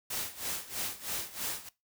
white noise with tremolo, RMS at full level -34 dBFS, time 0.1-1.69 s, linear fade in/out 5 ms, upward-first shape sine, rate 3.1 Hz, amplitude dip 85%, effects noise-tail reverb RT60 0.2 s tail -19 dB re dry

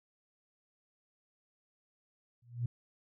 sine tone with exponential growth, 120 Hz, B2, 49 cents flat, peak -27 dBFS, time 2.42-2.66 s, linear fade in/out 5 ms, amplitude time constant 52 ms, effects tanh soft clip ceiling -23 dBFS

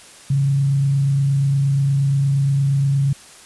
sine tone with frequency modulation, 138.5 Hz, C#3, 1 cent flat, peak -14 dBFS, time 0.3-3.13 s, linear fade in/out 5 ms, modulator 28.5 Hz, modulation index 0.22, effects white hiss -43 dBFS RMS until 3.45 s + resampled to 24000 Hz

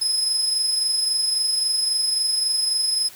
35% pulse tone with amplitude modulation, 5100 Hz, D#8, 42 cents sharp, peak -15 dBFS, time 0.01-3.09 s, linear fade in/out 10 ms, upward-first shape sine, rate 23.7 Hz, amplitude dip 40%, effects white hiss -44 dBFS RMS until 3.15 s

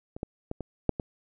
clicks, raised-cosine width 2 ms, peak -25 / -18 / -19 / -21 / -8 / -18 dBFS, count 6, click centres 0.165 / 0.231 / 0.514 / 0.607 / 0.893 / 0.998 s, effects none

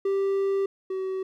triangle tone pair in turn, 392 / 379.1 Hz, G4 / F#4, 0 / +42 cents, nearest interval minor second, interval 58 cents, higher first, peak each -20 / -25 dBFS, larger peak first, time 0.05-0.66 / 0.9-1.23 s, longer first, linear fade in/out 5 ms, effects none

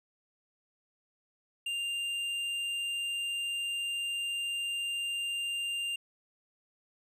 triangle tone with hard clipping, 2794 Hz, F7, in tune, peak -33 dBFS, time 1.66-5.96 s, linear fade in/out 5 ms, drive 10 dB, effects none

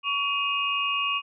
sine tone cluster, 1125 / 2513 / 2836 Hz, C#6 / D#7 / F7, +25 / +17 / +26 cents, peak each -28 dBFS, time 0.03-1.22 s, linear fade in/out 50 ms, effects none

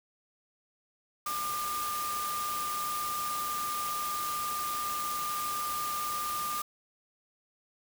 sine tone in noise, 1200 Hz, D6, 37 cents sharp, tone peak -32 dBFS, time 1.26-6.62 s, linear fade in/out 5 ms, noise white, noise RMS -38 dBFS, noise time 1.26-6.62 s, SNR +3 dB, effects none

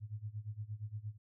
sine tone with tremolo, 106.2 Hz, G#2, 39 cents sharp, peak -37 dBFS, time 0-1.18 s, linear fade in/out 50 ms, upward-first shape sine, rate 8.6 Hz, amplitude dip 90%, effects none

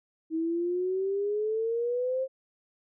sine exponential sweep, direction up, 317.8 to 533 Hz, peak -26 dBFS, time 0.3-2.28 s, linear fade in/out 50 ms, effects none

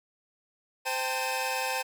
sawtooth tone cluster, 519 / 787 / 897 / 2560 Hz, C5 / G5 / A5 / D#7, -14 / +7 / +33 / +49 cents, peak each -31 / -30 / -30 / -31 dBFS, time 0.85-1.83 s, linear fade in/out 20 ms, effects none

